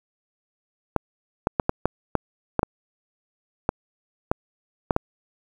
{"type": "clicks", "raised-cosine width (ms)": 1, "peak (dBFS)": -5, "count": 12, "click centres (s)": [0.963, 1.471, 1.598, 1.694, 1.856, 2.153, 2.593, 2.631, 3.691, 4.315, 4.908, 4.964], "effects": ["7-bit"]}